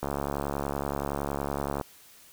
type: click train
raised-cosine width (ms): 1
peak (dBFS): -16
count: 127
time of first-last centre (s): 0.03-1.812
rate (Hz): 70.7
effects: white hiss -54 dBFS RMS until 2.32 s